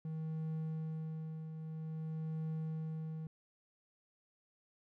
triangle tone with tremolo, 158.6 Hz, D#3, 33 cents sharp, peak -34 dBFS, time 0.05-3.27 s, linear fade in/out 2 ms, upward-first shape triangle, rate 0.51 Hz, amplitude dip 55%, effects none

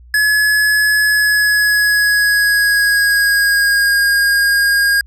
square tone with pitch glide, 1700 to 1626 Hz, G#6 to G#6, +40 to -37 cents, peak -11 dBFS, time 0.14-5.01 s, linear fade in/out 2 ms, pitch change -77 cents, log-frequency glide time 1.05-3.98 s, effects added 60 Hz sine -38 dBFS peak until 5.06 s + resampled to 32000 Hz

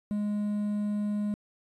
triangle tone with quantisation, 207.7 Hz, G#3, in tune, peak -25 dBFS, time 0.11-1.34 s, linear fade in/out 0 ms, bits 9, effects resampled to 24000 Hz

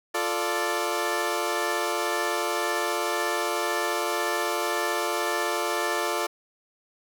15% pulse chord, D minor, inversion first, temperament equal, 349.2 / 440 / 587.3 Hz, F4 / A4 / D5, 0 / 0 / 0 cents, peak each -23 dBFS, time 0.14-6.27 s, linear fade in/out 10 ms, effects none

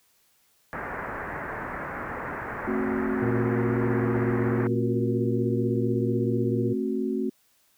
white low-pass noise, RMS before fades -34 dBFS, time 0.73-4.67 s, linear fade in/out 0 ms, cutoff 1900 Hz, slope 48 dB/octave
sine chord, F# diminished, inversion first, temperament just, 222 / 266.4 / 370 Hz, A3 / C4 / F#4, +16 / +31 / 0 cents, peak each -29 dBFS, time 2.67-7.3 s, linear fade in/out 10 ms
harmonic tone, 118 Hz, A#2, 22 cents sharp, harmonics 1 / 3 / 4, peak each -27 / -32 / -33 dBFS, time 3.21-6.74 s, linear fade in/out 20 ms
effects white hiss -65 dBFS RMS until 7.77 s

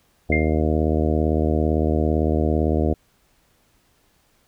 harmonic tone, 77.78 Hz, D#2, in tune, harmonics 1 / 2 / 3 / 4 / 5 / 6 / 7 / 8 / 9, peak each -21 / -27 / -25 / -25 / -27 / -28 / -31 / -30 / -32 dBFS, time 0.29-2.94 s, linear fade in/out 10 ms
sine tone with exponential decay, 2109 Hz, C7, 13 cents sharp, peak -17 dBFS, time 0.32-0.61 s, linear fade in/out 5 ms, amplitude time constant 63 ms
effects pink hiss -62 dBFS RMS until 4.47 s

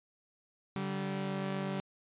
sawtooth tone pair together, 144.51 / 192.9 Hz, D3 / G3, -28 / -28 cents, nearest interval perfect fourth, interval 500 cents, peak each -35 / -31 dBFS, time 0.76-1.8 s, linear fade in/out 0 ms, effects resampled to 8000 Hz

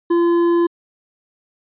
sine tone with hard clipping, 342.3 Hz, F4, 35 cents flat, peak -14 dBFS, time 0.1-0.67 s, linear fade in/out 10 ms, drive 7 dB, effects resampled to 8000 Hz

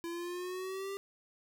square exponential sweep, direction up, 336.1 to 397.6 Hz, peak -38 dBFS, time 0.04-0.97 s, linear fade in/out 0 ms, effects none

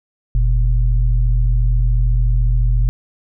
sine tone pair together, 44.35 / 118.4 Hz, F1 / A#2, +27 / +27 cents, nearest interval octave + perfect fourth, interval 1700 cents, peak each -12 / -19 dBFS, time 0.35-2.89 s, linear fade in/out 0 ms, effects none

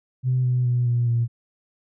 sine tone with pitch steps, 127.6 / 125.05 / 122.54 / 120.09 / 117.69 Hz, C3 / B2 / B2 / B2 / A#2, -43 / +22 / -13 / -48 / +17 cents, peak -17 dBFS, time 0.23-1.28 s, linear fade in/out 50 ms, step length 210 ms, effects tanh soft clip ceiling -13 dBFS

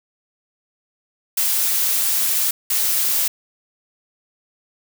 blue noise bursts at uneven times, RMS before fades -19 dBFS, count 2, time 1.37-2.51 / 2.7-3.28 s, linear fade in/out 5 ms, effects none

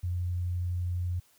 sine tone, 88.8 Hz, F2, 29 cents sharp, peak -28 dBFS, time 0.03-1.2 s, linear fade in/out 10 ms, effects white hiss -64 dBFS RMS until 1.38 s

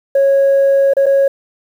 sine tone with dropouts, 550 Hz, C#5, 14 cents flat, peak -6 dBFS, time 0.15-1.28 s, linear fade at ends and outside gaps 5 ms, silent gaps 0.936-0.967 / 1.059-1.064 s, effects tanh soft clip ceiling -6 dBFS + 7-bit

